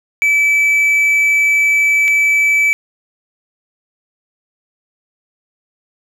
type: tone pair in turn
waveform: triangle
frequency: 2306 / 2306 Hz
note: D7 / D7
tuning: -32 / -32 cents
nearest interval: unison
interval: 0 cents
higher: neither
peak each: -8 dBFS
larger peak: neither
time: 0.22-2.08 / 2.08-2.73 s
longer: first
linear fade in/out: 0 ms
effects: none